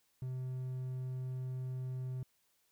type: tone with hard clipping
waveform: triangle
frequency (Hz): 128.6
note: C3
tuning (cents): -30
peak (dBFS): -38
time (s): 0.22-2.23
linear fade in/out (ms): 2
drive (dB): 6
effects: white hiss -75 dBFS RMS until 2.71 s